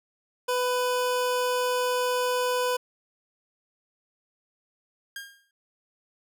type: tone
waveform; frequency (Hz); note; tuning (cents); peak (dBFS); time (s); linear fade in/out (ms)
25% pulse; 498.3; B4; +15; -20; 0.48-2.77; 10
type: tone with exponential decay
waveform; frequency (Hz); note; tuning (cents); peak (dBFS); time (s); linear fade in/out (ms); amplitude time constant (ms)
sawtooth; 1614; G#6; -50; -29; 5.16-5.51; 2; 74
effects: none